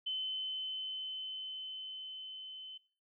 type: tone with level ramp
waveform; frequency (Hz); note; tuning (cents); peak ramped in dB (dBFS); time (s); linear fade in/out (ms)
sine; 3051; G7; -48; -34 to -45; 0.06-2.78; 10
effects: noise-tail reverb RT60 0.6 s tail -24 dB re dry